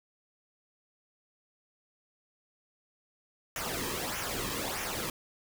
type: noise with flanger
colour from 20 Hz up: pink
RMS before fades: -35 dBFS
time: 3.56-5.1 s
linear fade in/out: 2 ms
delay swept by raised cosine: 0.23 to 1.43 ms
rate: 1.6 Hz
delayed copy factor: -0.65
effects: none